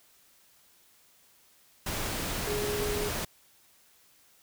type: tone in noise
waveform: sine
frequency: 415.3 Hz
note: G#4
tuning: in tune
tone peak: -31 dBFS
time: 2.47-3.09 s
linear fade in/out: 5 ms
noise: pink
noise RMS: -33 dBFS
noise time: 1.86-3.25 s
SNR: -1 dB
effects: white hiss -62 dBFS RMS until 4.42 s